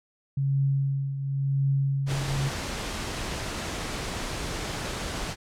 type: tone with tremolo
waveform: sine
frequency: 137.6 Hz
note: C#3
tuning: 12 cents flat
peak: -20 dBFS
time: 0.37-2.49 s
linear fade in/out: 5 ms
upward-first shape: triangle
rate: 0.94 Hz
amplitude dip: 65%
type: noise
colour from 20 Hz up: pink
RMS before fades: -32 dBFS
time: 2.06-5.36 s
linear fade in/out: 50 ms
effects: low-pass 8000 Hz 12 dB/octave